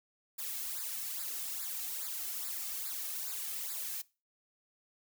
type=noise with flanger; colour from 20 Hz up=blue; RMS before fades=-39 dBFS; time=0.38-4.02 s; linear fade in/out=10 ms; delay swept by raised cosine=0.33 to 2.13 ms; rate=2.4 Hz; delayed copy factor=-1; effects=noise-tail reverb RT60 0.3 s tail -21 dB re dry